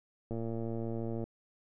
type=click train; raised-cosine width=2 ms; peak=-25 dBFS; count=107; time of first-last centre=0.31-1.24 s; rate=114 Hz; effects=none